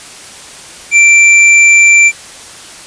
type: tone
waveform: square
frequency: 2349 Hz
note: D7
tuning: in tune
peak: -3 dBFS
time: 0.91-2.12 s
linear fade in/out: 50 ms
effects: white hiss -31 dBFS RMS until 2.86 s + resampled to 22050 Hz